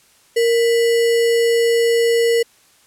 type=tone with sample-and-hold; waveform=sine; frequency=464.8 Hz; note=A#4; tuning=5 cents flat; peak=-12 dBFS; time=0.36-2.43 s; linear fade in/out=10 ms; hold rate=2450 Hz; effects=white hiss -53 dBFS RMS until 2.86 s + low-pass 11000 Hz 12 dB/octave